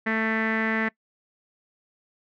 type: tone with low-pass filter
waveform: sawtooth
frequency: 221.5 Hz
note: A3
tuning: 12 cents sharp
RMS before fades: -25 dBFS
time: 0.06-0.89 s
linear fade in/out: 10 ms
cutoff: 1900 Hz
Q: 7.7
effects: noise-tail reverb RT60 0.1 s tail -23 dB re dry